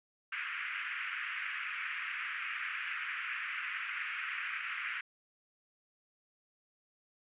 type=band-pass noise; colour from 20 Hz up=white; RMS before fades=-39 dBFS; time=0.32-5.01 s; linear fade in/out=5 ms; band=1300 to 2600 Hz; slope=48 dB/octave; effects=resampled to 8000 Hz